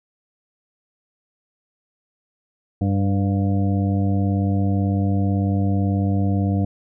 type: harmonic tone with a mistuned harmonic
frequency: 98.1 Hz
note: G2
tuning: 2 cents sharp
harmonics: 1 / 2 / 3 / 5 / 6 / 7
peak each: -19 / -22 / -26 / -34 / -38 / -33 dBFS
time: 2.81-6.65 s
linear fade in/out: 5 ms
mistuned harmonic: 7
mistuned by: +39 cents
effects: none